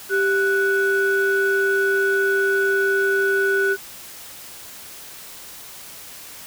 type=tone pair together; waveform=sine; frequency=392 / 1480 Hz; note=G4 / F#6; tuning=0 / 0 cents; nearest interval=octave + major seventh; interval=2300 cents; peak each=-18 dBFS; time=0.09-3.77 s; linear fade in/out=50 ms; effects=tanh soft clip ceiling -11 dBFS + white hiss -39 dBFS RMS until 6.46 s